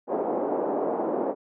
pink band-pass noise, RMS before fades -27 dBFS, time 0.07-1.35 s, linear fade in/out 50 ms, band 300 to 790 Hz, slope 24 dB/octave, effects none

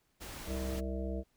pink noise, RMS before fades -45 dBFS, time 0.2-0.81 s, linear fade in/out 20 ms
harmonic tone, 65.41 Hz, C2, in tune, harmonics 1 / 3 / 5 / 7 / 9 / 10, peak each -36 / -41 / -43 / -44 / -46 / -46 dBFS, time 0.46-1.24 s, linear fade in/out 50 ms
effects pink hiss -75 dBFS RMS until 1.36 s

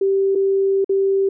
sine tone with dropouts, 390 Hz, G4, 9 cents flat, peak -14 dBFS, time 0.01-1.29 s, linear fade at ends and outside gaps 5 ms, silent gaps 0.351-0.355 / 0.845-0.893 s, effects none

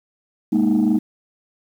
sine chord, Ab suspended second, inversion none, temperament equal, 207.7 / 233.1 / 311.1 Hz, Ab3 / Bb3 / Eb4, 0 / 0 / 0 cents, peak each -17 dBFS, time 0.52-0.99 s, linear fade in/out 10 ms, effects tanh soft clip ceiling -10 dBFS + 8-bit

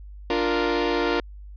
sawtooth chord, Bb major, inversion first, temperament equal, 293.7 / 349.2 / 466.2 Hz, D4 / F4 / Bb4, 0 / 0 / 0 cents, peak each -23 / -21 / -21 dBFS, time 0.3-1.2 s, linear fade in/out 2 ms, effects added 50 Hz sine -38 dBFS peak until 1.56 s + resampled to 11025 Hz

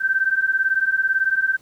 sine beating tone pair, 1544 / 1562 Hz, G6 / G6, -27 / -7 cents, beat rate 18 Hz, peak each -21 / -19 dBFS, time 0-1.57 s, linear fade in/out 20 ms, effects pink hiss -55 dBFS RMS until 1.61 s + high-pass 60 Hz 12 dB/octave

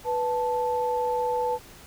sine tone pair together, 492.5 / 877.5 Hz, B4 / A5, -5 / -5 cents, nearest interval minor seventh, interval 1000 cents, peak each -26 / -26 dBFS, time 0.04-1.59 s, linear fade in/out 50 ms, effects pink hiss -48 dBFS RMS until 1.86 s

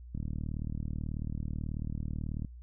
click train, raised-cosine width 5 ms, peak -24 dBFS, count 89, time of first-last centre 0.15-2.448 s, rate 38.3 Hz, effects noise-tail reverb RT60 0.1 s tail -24 dB re dry + added 60 Hz sine -45 dBFS peak until 2.62 s

